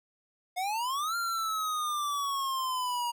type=exponential two-way sweep; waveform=square; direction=up then down; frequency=711 to 1396.9 to 947 Hz; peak=-30 dBFS; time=0.56-3.12 s; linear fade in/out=20 ms; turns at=1.16 s; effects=none